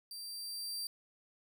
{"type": "tone with level ramp", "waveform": "sawtooth", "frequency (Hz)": 4700, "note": "D8", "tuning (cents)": 1, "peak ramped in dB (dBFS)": [-41, -34], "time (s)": [0.11, 0.87], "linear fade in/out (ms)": 2, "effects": []}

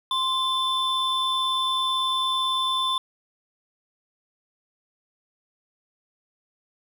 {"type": "tone pair together", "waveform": "triangle", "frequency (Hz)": [1047, 3522], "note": ["C6", "A7"], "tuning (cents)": [1, 1], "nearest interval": "octave + major sixth", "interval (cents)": 2100, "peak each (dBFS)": -23, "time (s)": [0.11, 2.98], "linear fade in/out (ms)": 2, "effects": []}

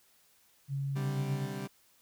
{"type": "tone", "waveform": "sine", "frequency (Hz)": 138.3, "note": "C#3", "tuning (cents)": -4, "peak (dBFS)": -31, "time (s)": [0.68, 1.47], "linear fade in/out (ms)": 50}
{"type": "chord", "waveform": "30% pulse", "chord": "C suspended second", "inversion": "none", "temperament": "equal", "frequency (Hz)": [130.81, 146.83, 196], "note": ["C3", "D3", "G3"], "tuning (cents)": [0, 0, 0], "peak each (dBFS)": [-39, -40, -37], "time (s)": [0.95, 1.68], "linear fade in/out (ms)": 20}
{"effects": ["white hiss -66 dBFS RMS until 2.01 s"]}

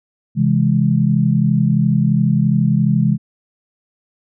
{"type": "chord", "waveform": "sine", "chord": "C augmented", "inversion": "none", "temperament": "equal with one note detuned", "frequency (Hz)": [133.1, 164.81, 207.7], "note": ["C3", "E3", "G#3"], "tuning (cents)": [30, 0, 0], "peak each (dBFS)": -16, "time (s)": [0.35, 3.18], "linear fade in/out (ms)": 50, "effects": []}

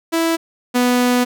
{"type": "tone pair in turn", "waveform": "sawtooth", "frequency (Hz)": [329.6, 246.9], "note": ["E4", "B3"], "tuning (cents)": [0, 0], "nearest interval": "perfect fourth", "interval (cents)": 500, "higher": "first", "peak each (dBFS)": [-11, -9], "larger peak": "second", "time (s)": [[0.12, 0.37], [0.74, 1.25]], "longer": "second", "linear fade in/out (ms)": 20, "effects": []}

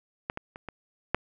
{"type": "clicks", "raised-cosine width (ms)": 0.5, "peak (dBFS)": [-14, -19, -26, -22, -8], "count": 5, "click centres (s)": [0.299, 0.374, 0.559, 0.687, 1.146], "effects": []}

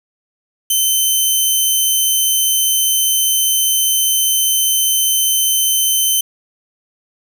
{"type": "tone", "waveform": "10% pulse", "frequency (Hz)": 3075, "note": "G7", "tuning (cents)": -34, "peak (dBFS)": -4, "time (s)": [0.7, 6.21], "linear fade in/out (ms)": 5, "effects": []}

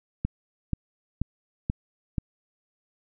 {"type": "click train", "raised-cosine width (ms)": 5, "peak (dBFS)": -13, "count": 5, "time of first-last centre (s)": [0.25, 2.182], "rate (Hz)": 2.07, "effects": []}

